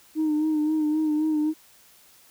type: tone with vibrato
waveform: sine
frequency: 307.6 Hz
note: D#4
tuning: 20 cents flat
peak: -19 dBFS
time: 0.15-1.54 s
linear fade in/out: 50 ms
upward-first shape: sine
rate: 3.8 Hz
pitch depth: 38 cents each way
effects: tanh soft clip ceiling -18 dBFS + white hiss -55 dBFS RMS until 2.3 s